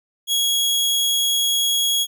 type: tone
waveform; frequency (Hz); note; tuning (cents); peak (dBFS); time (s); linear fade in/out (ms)
sawtooth; 3321; G#7; -1; -14; 0.27-2.07; 50
effects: none